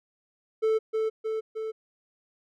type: tone with echo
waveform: triangle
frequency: 440 Hz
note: A4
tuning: in tune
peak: -19 dBFS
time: 0.62-0.79 s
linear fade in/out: 20 ms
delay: 310 ms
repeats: 3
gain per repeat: -3 dB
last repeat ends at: 1.72 s
effects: none